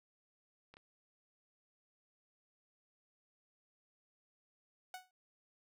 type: clicks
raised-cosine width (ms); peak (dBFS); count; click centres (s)
0.3; -40; 2; 0.74 / 0.769
type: tone with exponential decay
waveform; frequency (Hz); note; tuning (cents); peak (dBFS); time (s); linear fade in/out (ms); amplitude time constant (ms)
sawtooth; 740; F#5; 0; -38; 4.94-5.11; 2; 35
effects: none